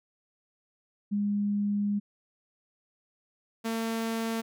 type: tone pair in turn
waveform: sine / sawtooth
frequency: 204.5 / 226.3 Hz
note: G#3 / A3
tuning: -26 / +49 cents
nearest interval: major second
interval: 175 cents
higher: second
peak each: -25 dBFS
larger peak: neither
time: 1.11-2 / 3.64-4.42 s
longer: first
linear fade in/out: 20 ms
effects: none